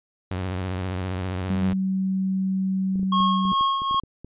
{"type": "tone with vibrato", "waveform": "sawtooth", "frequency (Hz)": 92.5, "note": "F#2", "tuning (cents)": 0, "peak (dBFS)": -22, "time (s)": [0.31, 1.73], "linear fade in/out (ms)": 0, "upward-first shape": "sine", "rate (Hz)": 15, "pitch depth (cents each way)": 80}
{"type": "tone", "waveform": "sine", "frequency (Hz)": 190.2, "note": "F#3", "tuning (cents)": 48, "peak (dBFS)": -21, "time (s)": [1.5, 3.52], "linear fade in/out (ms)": 2}
{"type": "clicks", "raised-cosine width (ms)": 3, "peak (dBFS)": -26, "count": 12, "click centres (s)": [2.957, 2.995, 3.031, 3.204, 3.453, 3.531, 3.61, 3.819, 3.911, 3.945, 4.036, 4.246]}
{"type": "tone with tremolo", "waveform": "square", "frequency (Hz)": 1088, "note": "C#6", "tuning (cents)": -33, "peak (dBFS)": -18, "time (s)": [3.12, 4], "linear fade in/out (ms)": 5, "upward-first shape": "triangle", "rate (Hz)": 2.5, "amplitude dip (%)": 60}
{"effects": ["resampled to 8000 Hz"]}